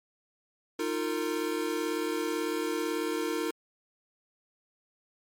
square chord, Eb suspended second, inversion none, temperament equal with one note detuned, 311.1 / 349.2 / 456.8 Hz, Eb4 / F4 / Bb4, 0 / 0 / -35 cents, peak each -34 dBFS, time 0.79-3.51 s, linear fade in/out 5 ms, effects MP3 64 kbps

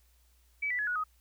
sine tone with pitch steps, 2291 / 1971.5 / 1696.6 / 1460 / 1256.4 Hz, D7 / B6 / G#6 / F#6 / D#6, -44 / -4 / +36 / -24 / +16 cents, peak -29 dBFS, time 0.62-1.04 s, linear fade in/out 10 ms, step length 84 ms, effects added 60 Hz sine -63 dBFS peak until 1.2 s + white hiss -70 dBFS RMS until 1.2 s

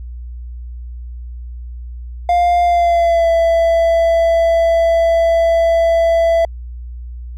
triangle tone with pitch glide, 701 to 666.3 Hz, F5 to E5, +6 to +18 cents, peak -8 dBFS, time 2.29-6.45 s, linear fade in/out 2 ms, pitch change -88 cents, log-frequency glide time 2.63-3.29 s, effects added 60 Hz sine -26 dBFS peak until 7.37 s

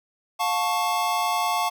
square chord, F augmented, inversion none, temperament equal with one note detuned, 710.3 / 880 / 1108.7 Hz, F5 / A5 / C#6, +29 / 0 / 0 cents, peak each -27 dBFS, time 0.39-1.7 s, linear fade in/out 20 ms, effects none

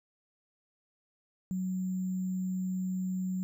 sine tone with sample-and-hold, 185.3 Hz, F#3, 3 cents sharp, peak -30 dBFS, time 1.51-3.43 s, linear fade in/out 0 ms, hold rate 7350 Hz, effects none

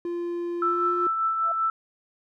triangle tone with pitch glide, 346 to 353.1 Hz, F4 to F4, -16 to +19 cents, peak -25 dBFS, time 0.05-1.07 s, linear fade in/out 2 ms, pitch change +35 cents, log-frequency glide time 0.6-0.9 s
sine tone with tremolo, 1324 Hz, E6, 7 cents sharp, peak -20 dBFS, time 0.62-1.7 s, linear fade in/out 2 ms, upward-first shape triangle, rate 5.1 Hz, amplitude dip 45%
sine tone with exponential growth, 676 Hz, E5, 43 cents sharp, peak -29 dBFS, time 1.37-1.52 s, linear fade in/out 5 ms, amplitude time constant 32 ms
effects none

